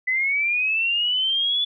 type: linear sweep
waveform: sine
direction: up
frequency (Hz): 2000 to 3461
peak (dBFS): -19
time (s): 0.07-1.65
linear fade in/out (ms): 10
effects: none